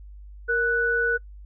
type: tone pair together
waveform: sine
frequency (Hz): 466.2 / 1482.7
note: A#4 / F#6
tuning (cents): 0 / +3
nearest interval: octave + minor sixth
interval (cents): 2003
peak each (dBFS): -25 / -21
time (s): 0.48-1.18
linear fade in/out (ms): 20
effects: noise-tail reverb RT60 0.1 s tail -24 dB re dry + added 50 Hz sine -40 dBFS peak until 1.45 s